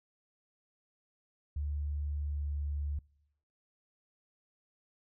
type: tone with pitch glide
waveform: sine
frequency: 73.1 to 72.55 Hz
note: D2 to D2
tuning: -7 to -21 cents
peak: -32 dBFS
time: 1.56-2.99 s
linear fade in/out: 5 ms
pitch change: -14 cents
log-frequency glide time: 2.24-2.49 s
effects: noise-tail reverb RT60 0.9 s tail -26 dB re dry